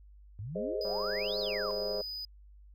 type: exponential two-way sweep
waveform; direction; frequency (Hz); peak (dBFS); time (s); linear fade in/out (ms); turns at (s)
sine; up then down; 92.5 to 4672 to 981; -37; 0.39-1.71; 0; 1.39
type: chord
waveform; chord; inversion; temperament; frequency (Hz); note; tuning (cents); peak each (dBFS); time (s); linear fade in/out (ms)
sine; Ab major; none; equal; 415.3 / 523.3 / 622.3; Ab4 / C5 / Eb5; 0 / 0 / 0; -37; 0.55-2.02; 10
type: tone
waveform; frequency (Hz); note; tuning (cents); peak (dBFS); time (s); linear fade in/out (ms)
triangle; 4977; D#8; 0; -36; 0.81-2.25; 2
type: click train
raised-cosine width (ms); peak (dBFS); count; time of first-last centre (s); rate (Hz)
1; -34; 228; 0.85-2.008; 196
effects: added 50 Hz sine -52 dBFS peak until 2.74 s